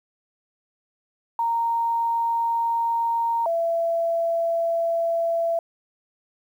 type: tone pair in turn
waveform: sine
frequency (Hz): 927 / 670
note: A#5 / E5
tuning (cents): -10 / +28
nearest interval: tritone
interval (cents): 562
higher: first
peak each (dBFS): -20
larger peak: neither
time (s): 1.39-3.46 / 3.46-5.59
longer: second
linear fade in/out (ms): 2
effects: 9-bit